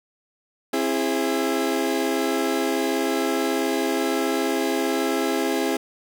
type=tone cluster; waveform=30% pulse; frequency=265.7 / 332.4 / 411 Hz; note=C4 / E4 / G#4; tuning=+27 / +15 / -18 cents; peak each=-23 dBFS; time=0.73-5.77 s; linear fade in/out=5 ms; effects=none